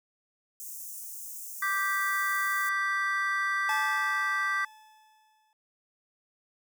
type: high-pass noise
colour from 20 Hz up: white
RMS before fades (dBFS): -41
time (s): 0.6-2.69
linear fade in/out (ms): 0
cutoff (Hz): 6100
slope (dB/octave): 48
type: chord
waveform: triangle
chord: G major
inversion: second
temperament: just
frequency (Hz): 1176 / 1568 / 1960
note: D6 / G6 / B6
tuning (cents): +2 / 0 / -14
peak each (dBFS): -29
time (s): 1.62-4.65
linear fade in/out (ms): 5
type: tone with exponential decay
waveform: 40% pulse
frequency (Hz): 866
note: A5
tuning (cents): -28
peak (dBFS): -28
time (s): 3.69-5.53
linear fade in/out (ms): 1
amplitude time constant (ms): 400
effects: none